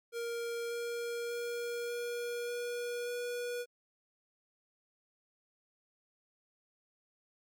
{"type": "tone with pitch steps", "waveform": "square", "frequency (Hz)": [468.2, 471.5, 474.7, 478, 481.4, 484.7], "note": ["A#4", "A#4", "A#4", "A#4", "B4", "B4"], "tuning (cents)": [8, 20, 31, 43, -44, -32], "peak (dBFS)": -36, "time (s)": [0.12, 3.66], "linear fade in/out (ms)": 50, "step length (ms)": 590, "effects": ["MP3 96 kbps"]}